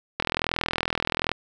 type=click train; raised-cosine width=0.3 ms; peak=-7 dBFS; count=47; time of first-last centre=0.2-1.317 s; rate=41.2 Hz; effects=none